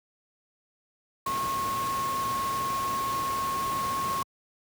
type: tone in noise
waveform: sine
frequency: 1088 Hz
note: C#6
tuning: 33 cents flat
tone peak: -27 dBFS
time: 1.26-4.23 s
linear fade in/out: 5 ms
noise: pink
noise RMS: -36 dBFS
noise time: 1.26-4.23 s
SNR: +6 dB
effects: high-pass 80 Hz 12 dB/octave